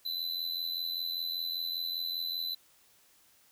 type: tone with amplitude modulation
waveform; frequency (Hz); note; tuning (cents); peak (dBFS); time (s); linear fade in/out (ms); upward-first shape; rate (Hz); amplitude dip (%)
square; 4012; B7; +26; -30; 0.05-2.55; 10; sine; 85.1; 70
effects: white hiss -64 dBFS RMS until 3.51 s